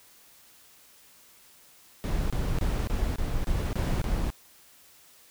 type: noise bursts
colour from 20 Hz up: brown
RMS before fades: -27 dBFS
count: 8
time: 2.04-4.302 s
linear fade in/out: 0 ms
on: 260 ms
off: 26 ms
effects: white hiss -56 dBFS RMS until 5.3 s